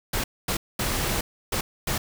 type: noise bursts at uneven times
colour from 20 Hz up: pink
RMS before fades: -26 dBFS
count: 5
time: 0.13-0.24 / 0.48-0.57 / 0.79-1.21 / 1.52-1.61 / 1.87-1.98 s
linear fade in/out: 5 ms
effects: none